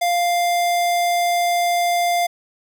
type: tone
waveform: square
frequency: 698.5 Hz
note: F5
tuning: in tune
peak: -17 dBFS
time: 0.01-2.27 s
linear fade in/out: 10 ms
effects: none